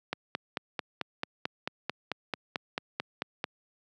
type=click train; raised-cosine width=0.3 ms; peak=-14 dBFS; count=16; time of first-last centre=0.13-3.441 s; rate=4.53 Hz; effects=high-pass 150 Hz 12 dB/octave